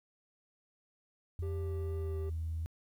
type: tone with pitch glide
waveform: sine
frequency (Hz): 86.3 to 80.99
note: F2 to E2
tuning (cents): -20 to -30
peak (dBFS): -33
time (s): 1.39-2.66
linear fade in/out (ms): 0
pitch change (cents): -110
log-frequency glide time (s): 1.65-2.26
type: tone with vibrato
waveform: triangle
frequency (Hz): 392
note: G4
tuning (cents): 0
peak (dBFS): -37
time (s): 1.42-2.3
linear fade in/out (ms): 10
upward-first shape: triangle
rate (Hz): 2.3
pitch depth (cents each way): 10
effects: tanh soft clip ceiling -29 dBFS + 11-bit